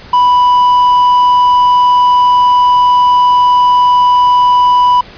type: tone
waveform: triangle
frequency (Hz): 987.8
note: B5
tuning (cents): 0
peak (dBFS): -3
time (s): 0.13-5.01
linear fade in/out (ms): 5
effects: pink hiss -34 dBFS RMS until 5.17 s + resampled to 11025 Hz